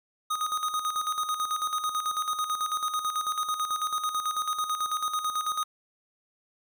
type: tone with tremolo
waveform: square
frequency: 1244.5 Hz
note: D#6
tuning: in tune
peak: -26 dBFS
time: 0.3-5.64 s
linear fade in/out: 10 ms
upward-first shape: square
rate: 9.1 Hz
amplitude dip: 60%
effects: none